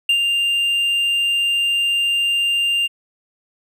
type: tone with ADSR envelope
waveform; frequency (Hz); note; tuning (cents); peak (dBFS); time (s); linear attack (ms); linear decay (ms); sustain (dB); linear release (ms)
triangle; 2794; F7; 0; -10; 0.09-2.88; 4; 80; -4; 25
effects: none